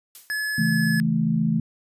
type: noise with exponential decay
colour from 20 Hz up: blue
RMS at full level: -39 dBFS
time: 0.15-0.48 s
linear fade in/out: 1 ms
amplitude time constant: 71 ms
type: tone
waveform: square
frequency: 1709 Hz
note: G#6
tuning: 49 cents sharp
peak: -25 dBFS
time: 0.3-1 s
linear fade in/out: 0 ms
type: chord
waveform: sine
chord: A major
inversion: first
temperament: just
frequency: 137.5 / 165 / 220 Hz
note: C#3 / E3 / A3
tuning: -14 / +2 / 0 cents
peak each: -28 / -22 / -22 dBFS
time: 0.58-1.6 s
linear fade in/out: 5 ms
effects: resampled to 32000 Hz